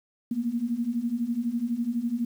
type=beating tone pair; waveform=sine; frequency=228.6 / 240.6 Hz; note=A#3 / B3; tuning=-34 / -45 cents; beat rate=12 Hz; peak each=-30 / -27 dBFS; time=0.31-2.25 s; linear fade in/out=5 ms; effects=9-bit